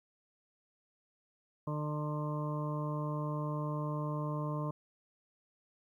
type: harmonic tone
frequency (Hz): 150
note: D3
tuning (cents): +37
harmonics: 1 / 2 / 3 / 4 / 6 / 7 / 8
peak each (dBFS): -35 / -42 / -46 / -43 / -50 / -42 / -54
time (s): 1.67-4.71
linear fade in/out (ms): 5
effects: 12-bit